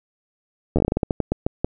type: slowing click train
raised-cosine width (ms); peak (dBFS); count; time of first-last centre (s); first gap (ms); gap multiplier
2; -6; 15; 0.76-1.645; 11; 1.24
effects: none